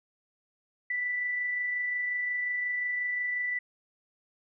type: tone with amplitude modulation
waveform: sine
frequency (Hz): 1975.5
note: B6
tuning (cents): 0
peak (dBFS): -27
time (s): 0.9-3.59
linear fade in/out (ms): 5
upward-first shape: sine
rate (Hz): 25.6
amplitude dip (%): 25
effects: none